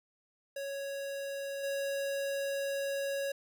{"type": "tone with level steps", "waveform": "square", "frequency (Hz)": 554.4, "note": "C#5", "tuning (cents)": 0, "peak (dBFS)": [-37, -33], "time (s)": [0.56, 3.32], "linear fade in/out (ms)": 5, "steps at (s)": 1.63, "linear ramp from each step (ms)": 10, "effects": []}